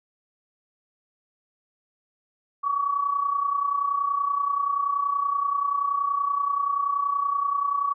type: tone with amplitude modulation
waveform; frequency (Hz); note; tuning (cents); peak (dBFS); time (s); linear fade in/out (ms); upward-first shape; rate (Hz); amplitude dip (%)
sine; 1133; C#6; +37; -19; 2.63-7.94; 20; sine; 30.5; 65
effects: none